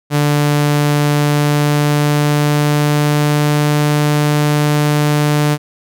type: tone with pitch glide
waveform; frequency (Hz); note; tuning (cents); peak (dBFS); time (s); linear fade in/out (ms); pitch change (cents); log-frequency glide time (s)
sawtooth; 146.83 to 148.45; D3 to D3; 0 to +19; -7; 0.1-5.58; 50; +19; 1.04-3.84
effects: none